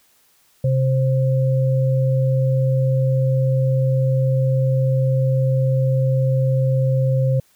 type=tone pair together; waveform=sine; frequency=131.8 / 527.2 Hz; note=C3 / C5; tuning=+13 / +13 cents; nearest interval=2 octaves; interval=2400 cents; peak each=-15 / -23 dBFS; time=0.64-7.4 s; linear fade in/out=5 ms; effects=white hiss -58 dBFS RMS until 7.55 s